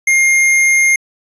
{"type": "tone", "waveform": "square", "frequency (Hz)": 2124, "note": "C7", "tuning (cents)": 25, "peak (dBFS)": -9, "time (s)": [0.07, 0.96], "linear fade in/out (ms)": 5, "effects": ["resampled to 24000 Hz"]}